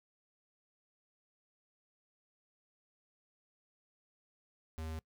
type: tone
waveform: square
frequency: 79.8 Hz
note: D#2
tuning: 44 cents sharp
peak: -40 dBFS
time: 4.78-4.99 s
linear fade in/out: 0 ms
effects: noise-tail reverb RT60 0.1 s tail -23 dB re dry